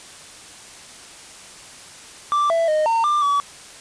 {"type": "tone with pitch steps", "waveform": "triangle", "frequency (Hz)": [1173, 664, 617, 912, 1190, 1142], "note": ["D6", "E5", "D#5", "A#5", "D6", "D6"], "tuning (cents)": [-2, 12, -15, -38, 22, -49], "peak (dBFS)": -14, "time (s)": [2.32, 3.4], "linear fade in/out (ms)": 0, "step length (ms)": 180, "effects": ["white hiss -41 dBFS RMS until 3.8 s", "resampled to 22050 Hz"]}